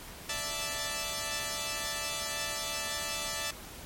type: chord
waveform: 5% pulse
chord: D suspended second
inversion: none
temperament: equal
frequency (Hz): 587.3 / 659.3 / 880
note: D5 / E5 / A5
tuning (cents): 0 / 0 / 0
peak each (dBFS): -26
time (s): 0.29-3.51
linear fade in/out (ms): 5
effects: pink hiss -46 dBFS RMS until 3.85 s + MP3 64 kbps